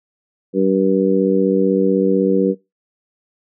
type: harmonic tone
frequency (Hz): 95.9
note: G2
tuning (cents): -37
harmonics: 2 / 3 / 4 / 5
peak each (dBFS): -18 / -18 / -18 / -18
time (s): 0.53-2.55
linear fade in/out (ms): 50
effects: noise-tail reverb RT60 0.2 s tail -19 dB re dry